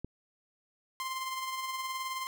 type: click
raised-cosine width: 3 ms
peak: -25 dBFS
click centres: 0.046 s
type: tone with tremolo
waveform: sawtooth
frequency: 1046.5 Hz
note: C6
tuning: in tune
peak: -29 dBFS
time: 1-2.27 s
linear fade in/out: 0 ms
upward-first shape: sine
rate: 19 Hz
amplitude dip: 40%
effects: none